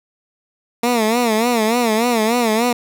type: tone with vibrato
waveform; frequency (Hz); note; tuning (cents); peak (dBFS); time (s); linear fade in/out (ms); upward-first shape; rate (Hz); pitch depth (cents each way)
15% pulse; 230; A#3; -23; -8; 0.83-2.73; 5; sine; 3.4; 120
effects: none